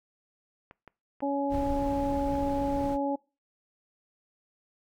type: clicks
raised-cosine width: 0.5 ms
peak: -32 dBFS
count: 6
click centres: 0.711 / 0.877 / 1.205 / 1.547 / 2.197 / 2.353 s
type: harmonic tone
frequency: 280.2 Hz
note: C#4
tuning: 19 cents sharp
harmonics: 1 / 2 / 3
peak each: -29 / -31 / -32 dBFS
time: 1.22-3.16 s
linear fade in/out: 10 ms
type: noise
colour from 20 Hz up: brown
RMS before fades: -36 dBFS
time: 1.49-2.98 s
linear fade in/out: 50 ms
effects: noise-tail reverb RT60 0.3 s tail -23 dB re dry